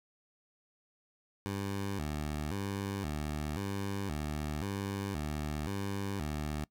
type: tone with vibrato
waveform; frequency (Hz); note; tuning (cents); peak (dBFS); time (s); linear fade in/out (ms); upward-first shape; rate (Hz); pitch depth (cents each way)
15% pulse; 86.3; F2; -20; -28; 1.46-6.64; 0; square; 0.95; 240
effects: noise-tail reverb RT60 0.1 s tail -22 dB re dry